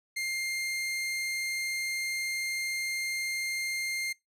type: tone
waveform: sawtooth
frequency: 2111 Hz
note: C7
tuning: 15 cents sharp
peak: -27 dBFS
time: 0.16-4.13 s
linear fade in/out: 10 ms
effects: noise-tail reverb RT60 0.2 s tail -25 dB re dry + low-pass 12000 Hz 12 dB/octave